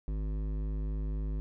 sine tone with hard clipping, 51.91 Hz, G#1, in tune, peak -33 dBFS, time 0.08-1.4 s, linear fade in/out 0 ms, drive 13 dB, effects none

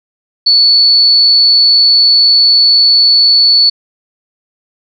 sine tone, 4442 Hz, C#8, 3 cents sharp, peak -4 dBFS, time 0.46-3.7 s, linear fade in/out 10 ms, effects none

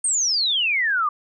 sine exponential sweep, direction down, 8870 to 1158 Hz, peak -18 dBFS, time 0.04-1.09 s, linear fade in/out 5 ms, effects none

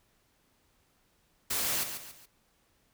white noise with echo, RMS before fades -31 dBFS, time 1.5-1.84 s, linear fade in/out 10 ms, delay 140 ms, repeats 3, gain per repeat -8 dB, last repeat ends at 2.26 s, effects pink hiss -70 dBFS RMS until 2.93 s

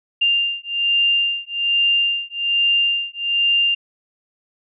sine beating tone pair, 2794 / 2795.2 Hz, F7 / F7, 0 / +1 cents, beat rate 1.2 Hz, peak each -19 / -19 dBFS, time 0.21-3.75 s, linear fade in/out 10 ms, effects none

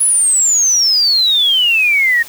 sine exponential sweep, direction down, 10530 to 1833 Hz, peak -9 dBFS, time 0-2.23 s, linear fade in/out 10 ms, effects white hiss -35 dBFS RMS until 2.28 s

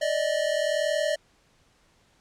square tone pair together, 588.2 / 629 Hz, D5 / D#5, +3 / +19 cents, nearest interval minor second, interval 116 cents, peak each -27 dBFS, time 0.01-1.16 s, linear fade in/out 10 ms, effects pink hiss -63 dBFS RMS until 2.2 s + low-pass 8000 Hz 12 dB/octave

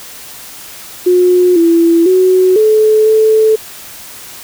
sine tone with pitch steps, 360.1 / 335.1 / 370.8 / 432.3 / 437.3 Hz, F#4 / E4 / F#4 / A4 / A4, -47 / +29 / +4 / -31 / -11 cents, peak -5 dBFS, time 1.06-3.56 s, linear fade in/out 10 ms, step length 500 ms, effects white hiss -31 dBFS RMS until 4.43 s

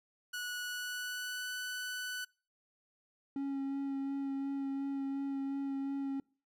sawtooth tone with pitch glide, 1469 to 1493.8 Hz, F#6 to F#6, -13 to +16 cents, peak -34 dBFS, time 0.33-2.25 s, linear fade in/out 10 ms, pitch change +29 cents, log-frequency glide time 0.64-1.51 s
triangle tone with vibrato, 274.8 Hz, C#4, 15 cents flat, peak -32 dBFS, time 3.36-6.2 s, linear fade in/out 2 ms, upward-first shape sine, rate 2.8 Hz, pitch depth 14 cents each way
effects noise-tail reverb RT60 0.4 s tail -26 dB re dry

